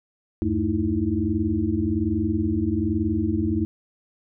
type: tone cluster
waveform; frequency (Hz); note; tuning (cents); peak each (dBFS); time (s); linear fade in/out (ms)
sine; 78.3 / 96.4 / 219.7 / 310.1 / 331.3; D#2 / G2 / A3 / D#4 / E4; +11 / -28 / -2 / -6 / +9; -30 / -27 / -26 / -26 / -27; 0.42-3.65; 0
effects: none